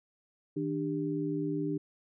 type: tone cluster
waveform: sine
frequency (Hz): 158.3 / 296.3 / 396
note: D#3 / D4 / G4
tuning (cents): +30 / +15 / +18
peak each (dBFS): -36 / -32 / -36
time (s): 0.56-1.78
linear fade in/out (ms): 10
effects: none